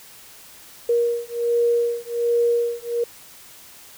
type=beating tone pair; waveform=sine; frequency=472.1 / 473.4 Hz; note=A#4 / A#4; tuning=+22 / +27 cents; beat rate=1.3 Hz; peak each=-21 dBFS; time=0.89-3.04 s; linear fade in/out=5 ms; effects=white hiss -45 dBFS RMS until 3.97 s